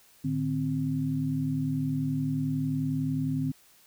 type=tone cluster; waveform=sine; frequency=110.3 / 149.9 / 261.1 Hz; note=A2 / D3 / C4; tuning=+5 / +36 / -3 cents; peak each=-37 / -29 / -29 dBFS; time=0.24-3.52 s; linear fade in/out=10 ms; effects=white hiss -59 dBFS RMS until 3.86 s